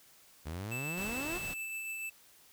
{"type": "exponential sweep", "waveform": "sawtooth", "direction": "up", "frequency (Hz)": [72.6, 375.2], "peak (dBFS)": -34, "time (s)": [0.45, 1.39], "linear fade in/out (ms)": 20}
{"type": "tone with tremolo", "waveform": "square", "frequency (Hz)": 2639, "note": "E7", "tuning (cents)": 1, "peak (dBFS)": -37, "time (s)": [0.71, 2.1], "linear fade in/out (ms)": 10, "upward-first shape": "triangle", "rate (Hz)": 6.9, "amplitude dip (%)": 30}
{"type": "noise", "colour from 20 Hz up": "pink", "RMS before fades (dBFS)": -44, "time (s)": [0.97, 1.54], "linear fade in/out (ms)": 5}
{"effects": ["white hiss -61 dBFS RMS until 2.52 s"]}